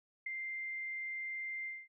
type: tone with ADSR envelope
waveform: sine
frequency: 2093 Hz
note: C7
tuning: in tune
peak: -34 dBFS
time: 0.26-1.88 s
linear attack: 7 ms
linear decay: 8 ms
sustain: -4 dB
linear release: 220 ms
effects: none